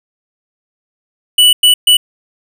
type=tone bursts at uneven times; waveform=square; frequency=2960 Hz; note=F#7; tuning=in tune; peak=-5 dBFS; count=3; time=1.38-1.53 / 1.63-1.74 / 1.87-1.97 s; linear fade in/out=5 ms; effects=none